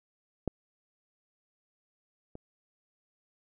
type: clicks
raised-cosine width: 2 ms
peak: -16 / -30 dBFS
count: 2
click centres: 0.477 / 2.354 s
effects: none